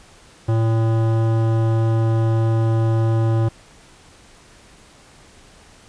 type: tone with hard clipping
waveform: sine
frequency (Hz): 112.7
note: A2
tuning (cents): +42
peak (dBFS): -17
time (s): 0.48-3.49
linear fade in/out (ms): 10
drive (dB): 16
effects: pink hiss -48 dBFS RMS until 5.88 s + resampled to 22050 Hz